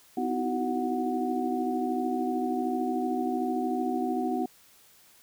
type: tone cluster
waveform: sine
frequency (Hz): 251.6 / 314.4 / 327.6 / 375.6 / 736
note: B3 / D#4 / E4 / F#4 / F#5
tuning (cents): +32 / +18 / -11 / +26 / -9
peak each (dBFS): -30 / -34 / -37 / -33 / -32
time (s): 0.17-4.46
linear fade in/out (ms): 5
effects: white hiss -58 dBFS RMS until 5.22 s